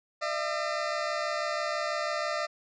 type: tone pair together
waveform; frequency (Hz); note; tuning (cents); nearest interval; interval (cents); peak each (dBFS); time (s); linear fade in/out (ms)
20% pulse; 605 / 671.1; D#5 / E5; -49 / +31; major second; 180; -26 / -28; 0.21-2.47; 20
effects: resampled to 16000 Hz